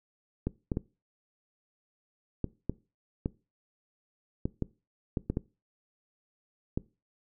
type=clicks; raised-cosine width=3 ms; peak=-16 dBFS; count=12; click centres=0.47 / 0.718 / 0.771 / 2.443 / 2.696 / 3.259 / 4.455 / 4.623 / 5.172 / 5.3 / 5.371 / 6.775 s; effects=noise-tail reverb RT60 0.3 s tail -21 dB re dry